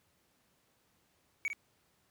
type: tone with echo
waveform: triangle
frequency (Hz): 2255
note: C#7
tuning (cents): +29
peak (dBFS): -29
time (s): 1.45-1.48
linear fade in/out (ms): 0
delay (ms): 51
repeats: 1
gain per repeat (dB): -6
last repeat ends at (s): 1.531
effects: pink hiss -72 dBFS RMS until 2.1 s + high-pass 80 Hz 12 dB/octave